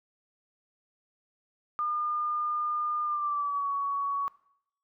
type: tone with pitch glide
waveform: sine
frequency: 1210 to 1122.5 Hz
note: D#6 to C#6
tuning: -49 to +21 cents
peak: -27 dBFS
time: 1.79-4.28 s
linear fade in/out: 0 ms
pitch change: -130 cents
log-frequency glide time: 3.03-3.68 s
effects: noise-tail reverb RT60 0.7 s tail -19 dB re dry